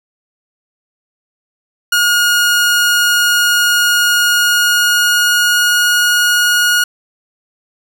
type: tone with pitch glide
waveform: sawtooth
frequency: 1434 to 1442.3 Hz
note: F6 to F#6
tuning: +45 to -45 cents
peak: -6 dBFS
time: 1.92-6.84 s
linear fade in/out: 5 ms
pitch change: +10 cents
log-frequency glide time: 4.27-5.9 s
effects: none